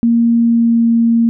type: tone with pitch glide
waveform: sine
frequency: 233.1 to 231.2 Hz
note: A#3 to A#3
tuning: 0 to -14 cents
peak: -8 dBFS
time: 0.03-1.29 s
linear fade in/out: 0 ms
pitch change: -14 cents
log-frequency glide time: 0.39-0.88 s
effects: none